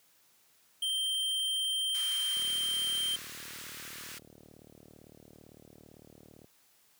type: tone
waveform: square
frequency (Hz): 3144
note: G7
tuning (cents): +4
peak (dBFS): -30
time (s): 0.82-3.16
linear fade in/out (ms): 5
type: high-pass noise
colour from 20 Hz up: pink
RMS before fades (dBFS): -45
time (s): 1.94-4.19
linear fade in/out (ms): 10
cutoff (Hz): 1300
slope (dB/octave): 24
type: click train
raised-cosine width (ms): 2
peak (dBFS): -40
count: 155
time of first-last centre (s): 2.37-6.444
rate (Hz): 37.8
effects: white hiss -66 dBFS RMS until 6.99 s + high-pass 80 Hz 12 dB/octave